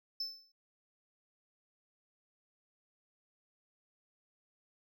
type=tone with exponential decay; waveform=triangle; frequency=5274 Hz; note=E8; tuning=in tune; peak=-31 dBFS; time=0.2-0.52 s; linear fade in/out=5 ms; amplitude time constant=69 ms; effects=tanh soft clip ceiling -27 dBFS